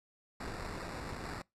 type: noise with sample-and-hold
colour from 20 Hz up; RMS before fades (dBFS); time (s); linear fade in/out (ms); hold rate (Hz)
pink; -42; 0.4-1.42; 5; 3150
effects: noise-tail reverb RT60 0.2 s tail -24 dB re dry + low-pass 9000 Hz 12 dB/octave